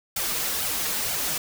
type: noise with flanger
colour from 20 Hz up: white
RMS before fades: -27 dBFS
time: 0.16-1.38 s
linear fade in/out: 5 ms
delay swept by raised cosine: 1.3 to 6.5 ms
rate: 2.1 Hz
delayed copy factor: +0.7
effects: none